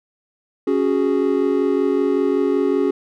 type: chord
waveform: triangle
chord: C# suspended fourth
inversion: none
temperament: equal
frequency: 277.2 / 370 / 415.3 Hz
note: C#4 / F#4 / G#4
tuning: 0 / 0 / 0 cents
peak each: -18 dBFS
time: 0.67-2.91 s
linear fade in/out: 5 ms
effects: none